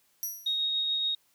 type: tone with exponential decay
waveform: 5% pulse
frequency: 5800 Hz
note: F#8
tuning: 35 cents flat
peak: -23 dBFS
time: 0.23-0.65 s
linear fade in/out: 0 ms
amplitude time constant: 90 ms
type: tone with tremolo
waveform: sine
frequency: 3748 Hz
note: A#7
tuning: 9 cents sharp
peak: -25 dBFS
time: 0.46-1.15 s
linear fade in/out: 5 ms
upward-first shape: triangle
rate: 7 Hz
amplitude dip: 25%
effects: white hiss -68 dBFS RMS until 1.34 s + high-pass 80 Hz 12 dB/octave